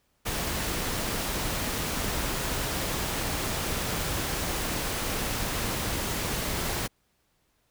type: noise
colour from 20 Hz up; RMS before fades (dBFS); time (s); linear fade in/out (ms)
pink; -30; 0.25-6.88; 20
effects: pink hiss -71 dBFS RMS until 7.7 s